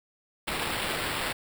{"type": "noise with sample-and-hold", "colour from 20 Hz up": "white", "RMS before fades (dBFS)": -31, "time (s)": [0.47, 1.33], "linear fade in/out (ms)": 10, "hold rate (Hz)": 6300, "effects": []}